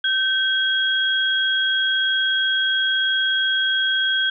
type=tone pair together; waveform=sine; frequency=1547 / 3288 Hz; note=G6 / G#7; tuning=-23 / -18 cents; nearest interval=octave + minor second; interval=1305 cents; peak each=-20 dBFS; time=0.04-4.3 s; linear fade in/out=5 ms; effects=none